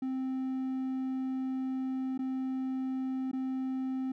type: tone with dropouts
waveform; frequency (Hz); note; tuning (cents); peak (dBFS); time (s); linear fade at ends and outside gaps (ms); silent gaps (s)
triangle; 261.6; C4; 0; -29; 0.02-4.12; 5; 2.178-2.19 / 3.315-3.331
effects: none